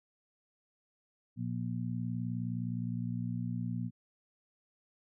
harmonic tone, 59.5 Hz, A#1, 36 cents sharp, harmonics 2 / 3 / 4, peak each -36 / -38 / -39 dBFS, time 1.36-3.91 s, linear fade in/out 50 ms, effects none

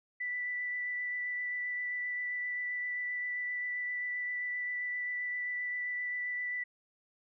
sine tone with vibrato, 1975.5 Hz, B6, in tune, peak -33 dBFS, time 0.2-6.64 s, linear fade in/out 10 ms, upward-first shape sine, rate 7.6 Hz, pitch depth 9 cents each way, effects none

